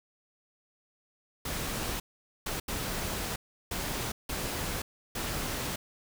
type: noise bursts at uneven times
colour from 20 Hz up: pink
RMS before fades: -34 dBFS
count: 6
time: 1.45-2 / 2.46-2.6 / 2.68-3.36 / 3.71-4.12 / 4.29-4.82 / 5.15-5.76 s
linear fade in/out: 5 ms
effects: none